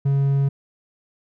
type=tone; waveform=triangle; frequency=138.59 Hz; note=C#3; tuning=in tune; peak=-14 dBFS; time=0.05-0.49 s; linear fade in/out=10 ms; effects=none